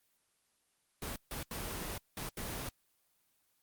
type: noise bursts at uneven times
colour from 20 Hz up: pink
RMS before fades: -40 dBFS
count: 5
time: 1.02-1.16 / 1.31-1.43 / 1.51-1.98 / 2.17-2.29 / 2.37-2.69 s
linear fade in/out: 2 ms
effects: white hiss -75 dBFS RMS until 3.62 s + Opus 24 kbps